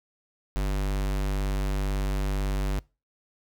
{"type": "tone", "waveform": "square", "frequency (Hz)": 49, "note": "G1", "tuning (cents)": 0, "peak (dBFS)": -25, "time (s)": [0.56, 2.79], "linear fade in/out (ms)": 0, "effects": ["noise-tail reverb RT60 0.3 s tail -24 dB re dry"]}